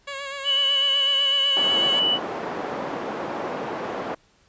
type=tone with vibrato; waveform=10% pulse; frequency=554.4 Hz; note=C#5; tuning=in tune; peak=-22 dBFS; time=0.07-2 s; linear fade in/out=10 ms; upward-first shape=sine; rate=8 Hz; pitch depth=38 cents each way
type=tone; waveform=sine; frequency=2964 Hz; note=F#7; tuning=2 cents sharp; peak=-18 dBFS; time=0.44-2.19 s; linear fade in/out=50 ms
type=band-pass noise; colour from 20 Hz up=white; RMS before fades=-30 dBFS; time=1.56-4.15 s; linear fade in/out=10 ms; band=230 to 800 Hz; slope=12 dB/octave
effects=pink hiss -60 dBFS RMS until 4.48 s + resampled to 16000 Hz